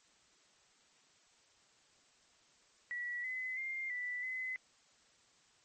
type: tone with pitch steps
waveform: sine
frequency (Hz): 1942 / 2027 / 2109 / 1976 / 2031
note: B6 / B6 / C7 / B6 / B6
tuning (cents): -30 / +45 / +13 / 0 / +48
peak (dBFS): -37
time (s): 2.91-4.56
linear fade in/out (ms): 0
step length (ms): 330
effects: white hiss -68 dBFS RMS until 5.64 s + MP3 32 kbps